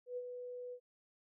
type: tone with ADSR envelope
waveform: sine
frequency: 493.9 Hz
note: B4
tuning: in tune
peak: -37 dBFS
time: 0.06-0.8 s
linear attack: 110 ms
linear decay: 47 ms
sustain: -6 dB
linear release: 72 ms
effects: none